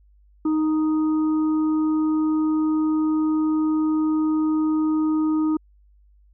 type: harmonic tone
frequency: 311.1 Hz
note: D#4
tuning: in tune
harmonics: 1 / 3 / 4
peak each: -18 / -37 / -35 dBFS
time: 0.45-5.57 s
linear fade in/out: 5 ms
effects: added 50 Hz sine -52 dBFS peak until 6.33 s